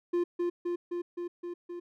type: tone with echo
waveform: triangle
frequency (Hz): 349.2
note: F4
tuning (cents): 0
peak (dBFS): -23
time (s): 0.13-0.24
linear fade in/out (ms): 10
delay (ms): 260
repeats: 6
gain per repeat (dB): -2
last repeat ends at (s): 1.8
effects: none